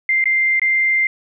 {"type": "tone with dropouts", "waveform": "sine", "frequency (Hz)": 2093, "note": "C7", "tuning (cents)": 0, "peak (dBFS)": -13, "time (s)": [0.09, 1.07], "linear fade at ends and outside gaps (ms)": 2, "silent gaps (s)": [[0.241, 0.256], [0.596, 0.617]], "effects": []}